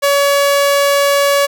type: tone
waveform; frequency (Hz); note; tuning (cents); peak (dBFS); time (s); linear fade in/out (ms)
sawtooth; 565; C#5; +33; -6; 0.02-1.47; 20
effects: none